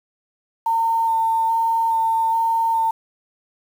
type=tone with vibrato; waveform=sine; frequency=906 Hz; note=A#5; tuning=50 cents flat; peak=-16 dBFS; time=0.66-2.91 s; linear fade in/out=5 ms; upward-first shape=square; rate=1.2 Hz; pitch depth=8 cents each way; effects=7-bit